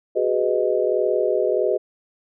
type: chord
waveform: sine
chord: G# minor seventh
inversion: third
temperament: just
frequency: 373.8 / 415.3 / 498.4 / 623 Hz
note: F#4 / G#4 / B4 / D#5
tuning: +18 / 0 / +16 / +2 cents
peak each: -23 dBFS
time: 0.15-1.78 s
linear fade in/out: 20 ms
effects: none